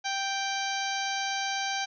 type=harmonic tone with a mistuned harmonic; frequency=784 Hz; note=G5; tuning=in tune; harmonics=1 / 2 / 3 / 4 / 5 / 6 / 7 / 8; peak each=-32 / -35 / -37 / -38 / -39 / -40 / -40 / -41 dBFS; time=0.04-1.86 s; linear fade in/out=20 ms; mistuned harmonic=7; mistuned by=+42 cents; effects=none